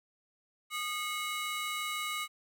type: ring-modulated tone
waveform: 30% pulse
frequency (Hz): 1699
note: G#6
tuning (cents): +39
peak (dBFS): -28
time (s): 0.7-2.28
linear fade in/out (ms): 50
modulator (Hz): 473
effects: none